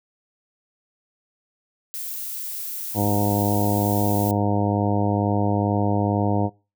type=noise; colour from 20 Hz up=violet; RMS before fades=-31 dBFS; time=1.94-4.31 s; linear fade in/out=0 ms
type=harmonic tone; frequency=102.2 Hz; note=G#2; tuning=27 cents flat; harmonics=1 / 2 / 3 / 4 / 5 / 6 / 7 / 8 / 9; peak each=-23 / -25 / -26 / -32 / -30 / -32 / -29 / -35 / -31 dBFS; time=2.94-6.5 s; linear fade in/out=50 ms
effects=noise-tail reverb RT60 0.3 s tail -23 dB re dry